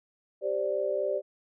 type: chord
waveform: sine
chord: G suspended fourth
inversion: none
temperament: equal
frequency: 392 / 523.3 / 587.3 Hz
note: G4 / C5 / D5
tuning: 0 / 0 / 0 cents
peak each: -32 / -32 / -29 dBFS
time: 0.41-1.22 s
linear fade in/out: 50 ms
effects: none